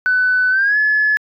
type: tone with pitch glide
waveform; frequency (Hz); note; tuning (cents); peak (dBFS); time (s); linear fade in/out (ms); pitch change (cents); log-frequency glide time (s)
sine; 1500 to 1713.1; F#6 to A6; +23 to -47; -11; 0.06-1.17; 0; +230; 0.5-0.77
effects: tanh soft clip ceiling -7 dBFS